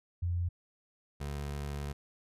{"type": "tone pair in turn", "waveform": ["sine", "25% pulse"], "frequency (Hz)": [87.31, 71.65], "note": ["F2", "D2"], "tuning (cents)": [0, -42], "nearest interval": "minor third", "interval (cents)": 342, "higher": "first", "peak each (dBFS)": [-29, -32], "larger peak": "first", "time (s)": [[0.22, 0.49], [1.2, 1.93]], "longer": "second", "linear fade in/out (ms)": 10, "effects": ["resampled to 32000 Hz"]}